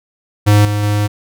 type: tone with level steps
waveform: square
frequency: 103.9 Hz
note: G#2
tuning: 1 cent sharp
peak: -7 / -15 / -13 dBFS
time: 0.46-1.08 s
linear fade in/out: 20 ms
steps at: 0.65 / 0.83 s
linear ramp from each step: 2 ms
effects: none